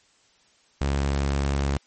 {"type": "tone", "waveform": "sawtooth", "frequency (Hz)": 69.6, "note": "C#2", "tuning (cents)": 8, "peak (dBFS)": -18, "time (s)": [0.81, 1.77], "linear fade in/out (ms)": 0, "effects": ["white hiss -61 dBFS RMS until 1.86 s", "MP3 32 kbps"]}